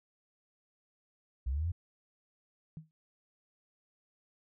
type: linear sweep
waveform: sine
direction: up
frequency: 59.9 to 91 Hz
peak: -30 dBFS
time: 1.46-1.72 s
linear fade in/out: 10 ms
type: tone with exponential decay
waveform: sine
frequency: 157.9 Hz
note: D#3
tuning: 26 cents sharp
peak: -38 dBFS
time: 2.77-2.91 s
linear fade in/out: 0 ms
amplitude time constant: 29 ms
effects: none